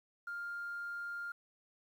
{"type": "tone", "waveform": "sine", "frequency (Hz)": 1402, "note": "F6", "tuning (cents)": 6, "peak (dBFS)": -38, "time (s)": [0.27, 1.32], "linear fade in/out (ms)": 5, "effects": ["tanh soft clip ceiling -34 dBFS", "11-bit"]}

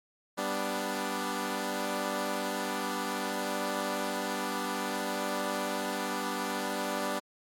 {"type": "chord", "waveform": "10% pulse", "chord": "G major", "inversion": "none", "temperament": "equal", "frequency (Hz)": [196, 246.9, 293.7], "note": ["G3", "B3", "D4"], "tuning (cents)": [0, 0, 0], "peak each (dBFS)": -27, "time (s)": [0.37, 7.2], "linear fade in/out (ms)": 20, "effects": ["MP3 64 kbps"]}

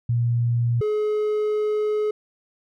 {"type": "tone pair in turn", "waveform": ["sine", "triangle"], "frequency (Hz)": [118.7, 424.2], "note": ["A#2", "G#4"], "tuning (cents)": [32, 37], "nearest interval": "octave + minor seventh", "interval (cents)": 2205, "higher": "second", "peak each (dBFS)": -18, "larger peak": "neither", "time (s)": [[0.09, 0.81], [0.81, 2.11]], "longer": "second", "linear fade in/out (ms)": 5, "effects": []}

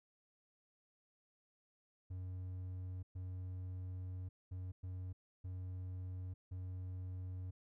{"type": "tone bursts at uneven times", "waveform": "triangle", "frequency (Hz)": 92, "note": "F#2", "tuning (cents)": -9, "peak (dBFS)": -40, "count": 6, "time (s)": [[2.1, 3.03], [3.15, 4.29], [4.51, 4.72], [4.83, 5.13], [5.44, 6.34], [6.51, 7.51]], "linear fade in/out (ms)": 10, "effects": []}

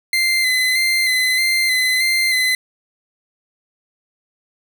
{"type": "tone with vibrato", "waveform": "30% pulse", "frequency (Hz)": 2058, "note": "C7", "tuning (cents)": -29, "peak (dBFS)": -12, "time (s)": [0.13, 2.55], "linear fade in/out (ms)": 2, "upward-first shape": "square", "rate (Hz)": 1.6, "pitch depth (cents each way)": 25, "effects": []}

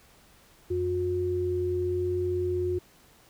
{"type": "tone pair together", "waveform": "sine", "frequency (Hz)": [90.1, 360.4], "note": ["F#2", "F#4"], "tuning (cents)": [-45, -45], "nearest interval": "2 octaves", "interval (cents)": 2400, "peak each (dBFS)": [-32, -26], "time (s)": [0.7, 2.79], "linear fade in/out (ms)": 10, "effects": ["pink hiss -58 dBFS RMS until 3.29 s"]}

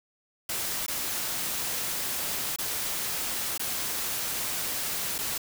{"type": "noise with dropouts", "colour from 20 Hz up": "white", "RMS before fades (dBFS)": -31, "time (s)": [0.49, 5.38], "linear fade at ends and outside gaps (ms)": 5, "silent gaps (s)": [[0.864, 0.88], [2.562, 2.585], [3.578, 3.595], [5.182, 5.186]], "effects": []}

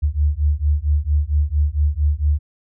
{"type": "beating tone pair", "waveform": "sine", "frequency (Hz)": [71.9, 76.3], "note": ["D2", "D#2"], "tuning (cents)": [-36, -33], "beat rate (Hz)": 4.4, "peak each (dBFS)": -18, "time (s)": [0.02, 2.39], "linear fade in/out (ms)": 20, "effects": []}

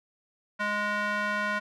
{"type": "tone with band-pass filter", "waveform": "square", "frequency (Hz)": 207.7, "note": "G#3", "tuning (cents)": 0, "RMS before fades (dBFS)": -29, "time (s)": [0.59, 1.6], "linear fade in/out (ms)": 20, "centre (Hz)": 1500, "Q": 2.2, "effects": []}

